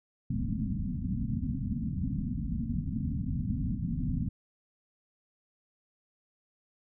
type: low-pass noise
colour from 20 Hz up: white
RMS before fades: -32 dBFS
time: 0.3-4.29 s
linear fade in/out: 5 ms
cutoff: 260 Hz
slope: 96 dB/octave
effects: none